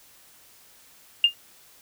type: tone with exponential decay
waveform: sine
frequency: 2815 Hz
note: F7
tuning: 13 cents sharp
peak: -9 dBFS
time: 1.24-1.34 s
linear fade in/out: 2 ms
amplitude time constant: 20 ms
effects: tanh soft clip ceiling -5 dBFS + white hiss -54 dBFS RMS until 1.81 s